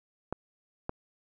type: clicks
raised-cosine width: 1 ms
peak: -18 dBFS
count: 2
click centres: 0.326 / 0.894 s
effects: none